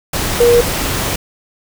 sine tone in noise, 476.6 Hz, A#4, 38 cents sharp, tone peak -6 dBFS, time 0.4-0.61 s, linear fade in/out 5 ms, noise pink, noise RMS -18 dBFS, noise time 0.13-1.16 s, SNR +9 dB, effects none

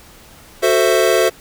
square chord, F# half-diminished seventh, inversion none, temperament equal with one note detuned, 370 / 444.6 / 523.3 / 659.3 Hz, F#4 / A4 / C5 / E5, 0 / +18 / 0 / 0 cents, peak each -18 dBFS, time 0.62-1.3 s, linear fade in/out 20 ms, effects pink hiss -43 dBFS RMS until 1.4 s

